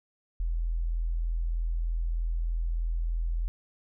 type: tone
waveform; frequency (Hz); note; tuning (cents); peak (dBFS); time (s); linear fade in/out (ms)
sine; 41.62; E1; +17; -26; 0.4-3.48; 0
effects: none